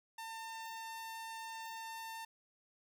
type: tone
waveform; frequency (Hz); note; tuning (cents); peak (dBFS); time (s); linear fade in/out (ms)
sawtooth; 901; A5; +41; -40; 0.18-2.25; 5
effects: none